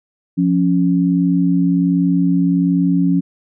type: tone pair together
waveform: sine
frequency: 175.89 / 277.2 Hz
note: F3 / C#4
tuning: +13 / 0 cents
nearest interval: minor sixth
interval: 787 cents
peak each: -14 / -15 dBFS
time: 0.37-3.21 s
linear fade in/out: 20 ms
effects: none